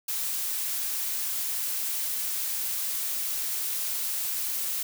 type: noise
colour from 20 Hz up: blue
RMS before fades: -30 dBFS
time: 0.08-4.83 s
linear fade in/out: 5 ms
effects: none